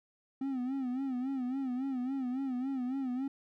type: tone with vibrato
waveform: triangle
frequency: 260 Hz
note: C4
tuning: 11 cents flat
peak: -30 dBFS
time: 0.41-3.28 s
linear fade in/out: 5 ms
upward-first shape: sine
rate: 3.6 Hz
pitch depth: 98 cents each way
effects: none